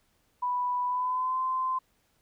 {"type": "tone with pitch glide", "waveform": "sine", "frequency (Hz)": [987.8, 1034.5], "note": ["B5", "C6"], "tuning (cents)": [0, -20], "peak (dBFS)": -26, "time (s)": [0.42, 1.79], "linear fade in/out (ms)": 10, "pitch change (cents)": 80, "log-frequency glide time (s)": [0.86, 1.39], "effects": ["pink hiss -70 dBFS RMS until 2.21 s"]}